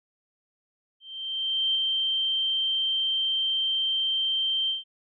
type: tone with ADSR envelope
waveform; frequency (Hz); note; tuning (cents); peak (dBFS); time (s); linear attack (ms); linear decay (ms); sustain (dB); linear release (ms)
sine; 3136; G7; 0; -21; 1-4.84; 750; 12; -2; 150
effects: none